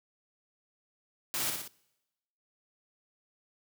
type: noise with echo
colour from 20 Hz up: white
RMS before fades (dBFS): -33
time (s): 1.34-1.5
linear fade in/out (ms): 0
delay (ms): 59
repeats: 3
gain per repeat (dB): -4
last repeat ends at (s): 1.677
effects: noise-tail reverb RT60 1.0 s tail -25 dB re dry + high-pass 80 Hz 12 dB/octave